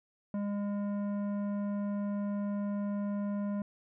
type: tone with tanh clipping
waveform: triangle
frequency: 203.4 Hz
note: G#3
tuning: 36 cents flat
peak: -33 dBFS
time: 0.34-3.62 s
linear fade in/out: 2 ms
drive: 16 dB
effects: none